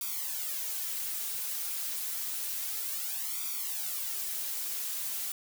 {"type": "noise with flanger", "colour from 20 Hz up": "blue", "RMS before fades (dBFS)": -35, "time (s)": [0.01, 5.32], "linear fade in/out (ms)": 2, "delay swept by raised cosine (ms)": [0.85, 5.05], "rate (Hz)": 0.29, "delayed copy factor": 0.9, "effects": []}